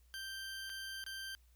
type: tone with dropouts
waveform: 20% pulse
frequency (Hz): 1568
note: G6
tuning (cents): 0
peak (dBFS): -38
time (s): 0.14-1.35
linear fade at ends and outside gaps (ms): 0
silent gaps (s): 0.695-0.699 / 1.04-1.064
effects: added 60 Hz sine -63 dBFS peak until 1.55 s + white hiss -75 dBFS RMS until 1.55 s